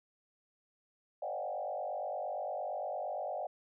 sine tone with frequency modulation, 667 Hz, E5, 20 cents sharp, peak -35 dBFS, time 1.22-3.47 s, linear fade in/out 5 ms, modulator 48.7 Hz, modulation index 2.5, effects none

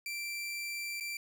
sawtooth tone with dropouts, 2349 Hz, D7, in tune, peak -33 dBFS, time 0.06-1.17 s, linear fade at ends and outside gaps 2 ms, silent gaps 1-1.007 s, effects none

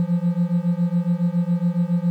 triangle beating tone pair, 170.4 / 177.6 Hz, F3 / F3, -42 / +29 cents, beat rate 7.2 Hz, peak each -19 dBFS, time 0-2.1 s, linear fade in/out 0 ms, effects 9-bit

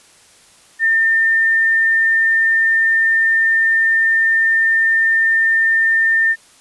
sine tone, 1805 Hz, A6, 44 cents sharp, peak -11 dBFS, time 0.79-6.36 s, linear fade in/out 50 ms, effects white hiss -48 dBFS RMS until 6.6 s + resampled to 24000 Hz

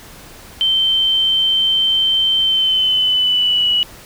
sine tone with pitch glide, 3108 to 2934 Hz, G7 to F#7, -16 to -15 cents, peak -12 dBFS, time 0.61-3.83 s, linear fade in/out 0 ms, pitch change -99 cents, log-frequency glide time 2.4-3.71 s, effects pink hiss -39 dBFS RMS until 4.05 s

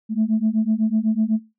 sine beating tone pair, 214.9 / 222.9 Hz, A3 / A3, -41 / +23 cents, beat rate 8 Hz, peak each -19 dBFS, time 0.09-1.4 s, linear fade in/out 50 ms, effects noise-tail reverb RT60 0.3 s tail -25 dB re dry + tanh soft clip ceiling -11 dBFS

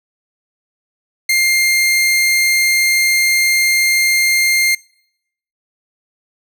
sawtooth tone, 2111 Hz, C7, 15 cents sharp, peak -8 dBFS, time 1.29-4.75 s, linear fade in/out 5 ms, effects noise-tail reverb RT60 0.8 s tail -26 dB re dry

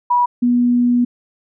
sine tone pair in turn, 973 / 243.2 Hz, B5 / B3, -26 / -26 cents, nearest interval 2 octaves, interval 2400 cents, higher first, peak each -11 dBFS, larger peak neither, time 0.1-0.26 / 0.42-1.05 s, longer second, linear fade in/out 10 ms, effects none

